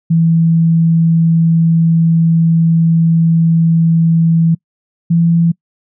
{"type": "tone pair in turn", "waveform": "sine", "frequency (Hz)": [164.81, 167.98], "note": ["E3", "E3"], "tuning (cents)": [0, 33], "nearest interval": "unison", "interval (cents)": 33, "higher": "second", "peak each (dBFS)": -7, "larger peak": "neither", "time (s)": [[0.1, 4.55], [5.1, 5.52]], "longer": "first", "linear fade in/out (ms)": 10, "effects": ["noise-tail reverb RT60 0.1 s tail -26 dB re dry"]}